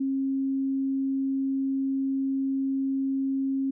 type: tone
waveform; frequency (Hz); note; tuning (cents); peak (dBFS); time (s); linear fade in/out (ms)
sine; 270; C#4; -45; -24; 0-3.71; 10
effects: none